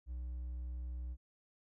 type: tone with hard clipping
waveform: triangle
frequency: 61.9 Hz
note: B1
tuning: 5 cents sharp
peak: -40 dBFS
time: 0.06-1.17 s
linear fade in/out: 50 ms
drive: 5 dB
effects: none